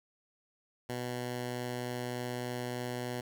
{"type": "tone", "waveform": "10% pulse", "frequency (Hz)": 123.4, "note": "B2", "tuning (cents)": -1, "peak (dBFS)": -27, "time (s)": [0.89, 3.21], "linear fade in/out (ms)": 5, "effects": []}